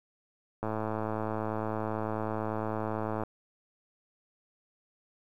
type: click train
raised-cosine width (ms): 1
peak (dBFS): -19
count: 285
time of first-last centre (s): 0.63-3.236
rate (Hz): 109
effects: 10-bit